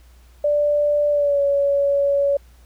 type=tone with pitch glide; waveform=sine; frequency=587.3 to 563.4 Hz; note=D5 to C#5; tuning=0 to +28 cents; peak=-15 dBFS; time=0.44-2.37 s; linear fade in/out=5 ms; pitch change=-72 cents; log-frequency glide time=1.1-1.41 s; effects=added 60 Hz sine -46 dBFS peak until 2.65 s + pink hiss -57 dBFS RMS until 2.65 s